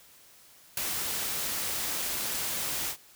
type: noise with ADSR envelope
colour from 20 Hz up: white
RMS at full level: -26 dBFS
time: 0.77-2.97 s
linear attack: 5 ms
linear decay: 4 ms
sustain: -6 dB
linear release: 82 ms
effects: white hiss -56 dBFS RMS until 3.15 s

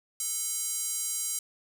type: tone with high-pass filter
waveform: square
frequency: 440 Hz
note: A4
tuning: in tune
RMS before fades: -32 dBFS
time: 0.2-1.39 s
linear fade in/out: 2 ms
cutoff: 7700 Hz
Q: 2.1
effects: none

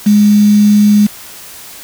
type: tone with quantisation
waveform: sine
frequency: 207.7 Hz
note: G#3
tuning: in tune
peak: -4 dBFS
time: 0.06-1.07 s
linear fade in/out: 10 ms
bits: 4
effects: white hiss -32 dBFS RMS until 1.83 s

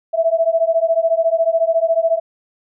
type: beating tone pair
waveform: sine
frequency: 652 / 666 Hz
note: E5 / E5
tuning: -19 / +18 cents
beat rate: 14 Hz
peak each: -16 dBFS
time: 0.13-2.2 s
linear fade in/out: 20 ms
effects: none

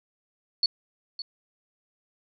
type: tone with echo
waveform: sine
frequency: 4435 Hz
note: C#8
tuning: in tune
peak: -19 dBFS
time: 0.63-0.66 s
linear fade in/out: 2 ms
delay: 560 ms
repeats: 1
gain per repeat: -13 dB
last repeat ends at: 1.22 s
effects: none

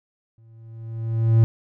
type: tone with exponential growth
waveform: triangle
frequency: 113.3 Hz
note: A#2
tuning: 49 cents flat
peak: -8 dBFS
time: 0.38-1.44 s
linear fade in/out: 0 ms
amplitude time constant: 230 ms
effects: none

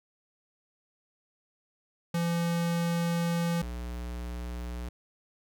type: tone pair in turn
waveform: square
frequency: 170 / 60.1 Hz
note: F3 / B1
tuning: -46 / -46 cents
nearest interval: octave + tritone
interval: 1800 cents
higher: first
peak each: -27 / -35 dBFS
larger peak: first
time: 2.14-3.62 / 3.62-4.89 s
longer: first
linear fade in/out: 5 ms
effects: none

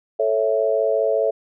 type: chord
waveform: sine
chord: A major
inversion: none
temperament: equal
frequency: 440 / 554.4 / 659.3 Hz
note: A4 / C#5 / E5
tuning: 0 / 0 / 0 cents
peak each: -21 dBFS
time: 0.19-1.31 s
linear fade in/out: 10 ms
effects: none

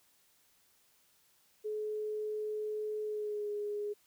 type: tone with pitch glide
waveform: sine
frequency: 426.6 to 414.7 Hz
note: G#4 to G#4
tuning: +46 to -3 cents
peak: -34 dBFS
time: 1.64-3.94 s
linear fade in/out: 20 ms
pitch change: -49 cents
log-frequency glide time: 3.04-3.5 s
effects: white hiss -69 dBFS RMS until 4.06 s

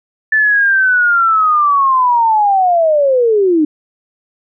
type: linear sweep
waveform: sine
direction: down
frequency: 1760 to 293.7 Hz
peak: -8 dBFS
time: 0.32-3.65 s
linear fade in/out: 5 ms
effects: none

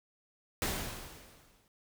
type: noise with exponential decay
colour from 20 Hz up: pink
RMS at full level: -31 dBFS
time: 0.62-1.68 s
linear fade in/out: 1 ms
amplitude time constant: 230 ms
effects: none

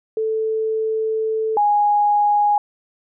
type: tone pair in turn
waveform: sine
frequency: 440 / 827.3 Hz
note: A4 / G#5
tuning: 0 / -7 cents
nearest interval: major seventh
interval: 1093 cents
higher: second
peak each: -18 / -13 dBFS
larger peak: second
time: 0.17-1.57 / 1.57-2.58 s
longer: first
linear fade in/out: 2 ms
effects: none

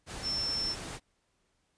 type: tone in noise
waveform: sine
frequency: 5370 Hz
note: E8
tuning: 31 cents sharp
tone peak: -30 dBFS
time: 0.22-0.76 s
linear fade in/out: 50 ms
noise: pink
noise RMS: -41 dBFS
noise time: 0.06-1 s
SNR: +8 dB
effects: pink hiss -75 dBFS RMS until 1.77 s + resampled to 22050 Hz

